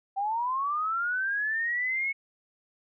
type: linear sweep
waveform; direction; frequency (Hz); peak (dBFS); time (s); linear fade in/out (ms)
sine; up; 769 to 2209; -26; 0.16-2.13; 20
effects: none